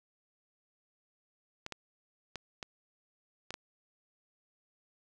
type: clicks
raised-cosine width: 0.2 ms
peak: -22 dBFS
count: 6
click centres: 1.664 / 1.723 / 2.357 / 2.628 / 3.506 / 3.541 s
effects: none